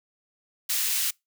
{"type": "high-pass noise", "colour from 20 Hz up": "white", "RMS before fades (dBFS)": -26, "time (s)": [0.69, 1.11], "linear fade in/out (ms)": 10, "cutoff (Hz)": 2100, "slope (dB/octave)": 12, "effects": ["noise-tail reverb RT60 0.2 s tail -26 dB re dry"]}